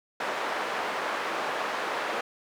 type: band-pass noise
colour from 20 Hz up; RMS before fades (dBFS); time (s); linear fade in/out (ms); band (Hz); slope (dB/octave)
white; -31; 0.2-2.21; 5; 430 to 1400; 12
effects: none